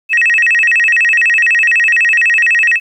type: tone with vibrato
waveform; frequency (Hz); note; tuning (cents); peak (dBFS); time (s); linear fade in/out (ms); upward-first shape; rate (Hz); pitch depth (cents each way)
sine; 2217; C#7; 0; -6; 0.09-2.8; 50; square; 12; 280
effects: tanh soft clip ceiling -4 dBFS + 8-bit